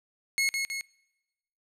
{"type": "tone with echo", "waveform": "sawtooth", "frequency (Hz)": 2174, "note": "C#7", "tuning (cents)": -34, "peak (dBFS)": -20, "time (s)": [0.38, 0.49], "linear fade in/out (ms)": 0, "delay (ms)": 160, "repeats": 2, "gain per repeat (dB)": -4, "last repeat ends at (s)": 0.81, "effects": ["noise-tail reverb RT60 1.0 s tail -24 dB re dry", "low-pass 12000 Hz 12 dB/octave"]}